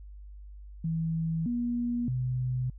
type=tone with pitch steps; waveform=sine; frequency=162.7 / 240 / 126.8 Hz; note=E3 / B3 / B2; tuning=-22 / -49 / +46 cents; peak=-27 dBFS; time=0.84-2.7 s; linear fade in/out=5 ms; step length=620 ms; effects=added 50 Hz sine -43 dBFS peak until 2.78 s